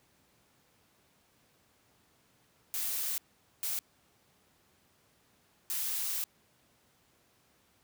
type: noise bursts at uneven times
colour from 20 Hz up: blue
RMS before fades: -34 dBFS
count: 3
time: 2.74-3.18 / 3.63-3.79 / 5.7-6.24 s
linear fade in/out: 0 ms
effects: pink hiss -68 dBFS RMS until 7.83 s + high-pass 80 Hz 12 dB/octave